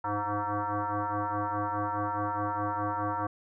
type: tone with frequency modulation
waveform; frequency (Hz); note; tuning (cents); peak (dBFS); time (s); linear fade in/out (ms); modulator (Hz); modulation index
sine; 105.9; G#2; +34; -28; 0.04-3.27; 5; 207; 6
effects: none